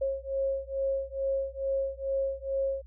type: beating tone pair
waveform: sine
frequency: 541 / 543.3 Hz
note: C#5 / C#5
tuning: -42 / -35 cents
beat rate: 2.3 Hz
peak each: -31 dBFS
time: 0.01-2.82 s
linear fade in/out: 10 ms
effects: added 60 Hz sine -46 dBFS peak until 2.86 s